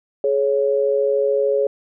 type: tone pair together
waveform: sine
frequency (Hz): 421.6 / 555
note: G#4 / C#5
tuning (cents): +26 / +2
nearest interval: perfect fourth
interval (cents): 476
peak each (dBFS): -18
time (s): 0.24-1.67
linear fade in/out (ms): 2
effects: none